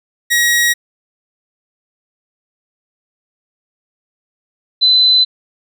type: tone pair in turn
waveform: sawtooth / sine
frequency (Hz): 1900 / 4026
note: A#6 / B7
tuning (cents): +33 / +33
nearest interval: octave + minor second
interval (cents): 1300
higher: second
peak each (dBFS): -7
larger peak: neither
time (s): 0.3-0.74 / 4.81-5.25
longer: neither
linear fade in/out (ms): 20
effects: none